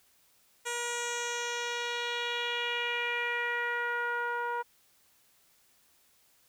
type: tone with low-pass filter sweep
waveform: 10% pulse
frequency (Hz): 478.1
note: A#4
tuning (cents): +44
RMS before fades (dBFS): -33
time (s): 0.65-4.63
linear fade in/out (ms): 20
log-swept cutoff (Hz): 8800 to 1100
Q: 2.6
effects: white hiss -66 dBFS RMS until 6.48 s